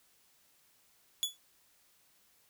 sawtooth tone with exponential decay, 3416 Hz, G#7, 48 cents sharp, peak -23 dBFS, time 1.23-1.37 s, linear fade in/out 0 ms, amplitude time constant 29 ms, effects white hiss -68 dBFS RMS until 2.49 s

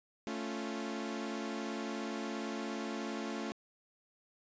sawtooth chord, A augmented, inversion none, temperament equal, 220 / 277.2 / 349.2 Hz, A3 / C#4 / E#4, 0 / 0 / 0 cents, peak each -36 / -38 / -39 dBFS, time 0.27-3.52 s, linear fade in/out 0 ms, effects resampled to 16000 Hz

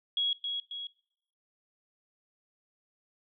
sine tone with echo, 3322 Hz, G#7, in tune, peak -26 dBFS, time 0.17-0.33 s, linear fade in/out 2 ms, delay 270 ms, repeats 2, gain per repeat -5 dB, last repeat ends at 0.87 s, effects noise-tail reverb RT60 0.7 s tail -22 dB re dry

